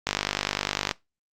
click train, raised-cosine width 0.2 ms, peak -6 dBFS, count 43, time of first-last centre 0.07-0.912 s, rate 49.9 Hz, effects noise-tail reverb RT60 0.2 s tail -19 dB re dry + Opus 48 kbps

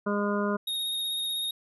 harmonic tone, 204.6 Hz, G#3, 26 cents flat, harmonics 1 / 2 / 3 / 5 / 6 / 7, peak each -28 / -31 / -33 / -35 / -36 / -36 dBFS, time 0.06-0.57 s, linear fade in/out 10 ms
square tone with vibrato, 3729 Hz, A#7, in tune, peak -29 dBFS, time 0.67-1.51 s, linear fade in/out 5 ms, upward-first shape sine, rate 16 Hz, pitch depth 19 cents each way
effects none

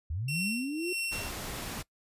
sine linear sweep, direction up, 69.4 to 370 Hz, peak -31 dBFS, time 0.1-0.93 s, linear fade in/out 5 ms
sawtooth tone with tremolo, 2719 Hz, F7, 47 cents flat, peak -27 dBFS, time 0.28-1.3 s, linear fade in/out 5 ms, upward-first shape sine, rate 1.7 Hz, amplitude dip 80%
pink noise, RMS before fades -38 dBFS, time 1.11-1.83 s, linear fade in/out 20 ms
effects noise-tail reverb RT60 0.1 s tail -21 dB re dry + resampled to 32000 Hz

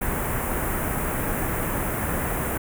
pink band-stop noise, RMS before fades -26 dBFS, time 0.01-2.58 s, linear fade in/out 10 ms, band 2100 to 9600 Hz, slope 24 dB/octave, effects none

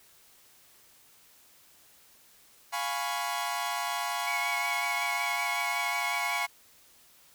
sawtooth chord, C# dominant seventh, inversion first, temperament equal with one note detuned, 702.1 / 830.6 / 987.8 / 1108.7 Hz, E#5 / G#5 / B5 / C#6, +9 / 0 / 0 / 0 cents, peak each -32 dBFS, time 2.72-6.47 s, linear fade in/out 20 ms
sine tone with vibrato, 2217 Hz, C#7, in tune, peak -31 dBFS, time 4.26-6.47 s, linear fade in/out 20 ms, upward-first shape sine, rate 5.4 Hz, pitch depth 31 cents each way
effects white hiss -59 dBFS RMS until 7.34 s

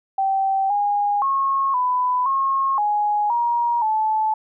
sine tone with pitch steps, 776 / 819 / 1089 / 998 / 1083 / 833 / 948 / 869 Hz, G5 / G#5 / C#6 / B5 / C#6 / G#5 / A#5 / A5, -18 / -24 / -31 / +18 / -41 / +5 / +29 / -22 cents, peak -17 dBFS, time 0.18-4.34 s, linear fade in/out 5 ms, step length 520 ms, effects none

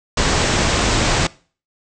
pink low-pass noise, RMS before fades -17 dBFS, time 0.17-1.27 s, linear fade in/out 5 ms, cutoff 8200 Hz, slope 96 dB/octave, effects noise-tail reverb RT60 0.4 s tail -21 dB re dry

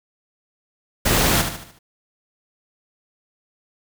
pink noise with echo, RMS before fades -18 dBFS, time 1.05-1.42 s, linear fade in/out 10 ms, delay 74 ms, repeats 5, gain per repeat -7 dB, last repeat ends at 1.79 s, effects none

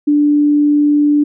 sine tone, 293.7 Hz, D4, in tune, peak -8 dBFS, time 0.07-1.24 s, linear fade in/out 10 ms, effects none

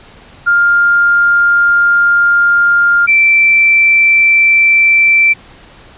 sine tone pair in turn, 1403 / 2337 Hz, F6 / D7, +8 / -9 cents, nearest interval major sixth, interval 883 cents, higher second, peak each -6 / -5 dBFS, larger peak second, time 0.46-3.07 / 3.07-5.34 s, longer first, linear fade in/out 20 ms, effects pink hiss -39 dBFS RMS until 5.97 s + resampled to 8000 Hz

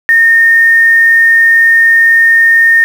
sine tone with quantisation, 1831 Hz, A#6, 32 cents flat, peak -3 dBFS, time 0.09-2.84 s, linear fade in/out 0 ms, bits 5, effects none

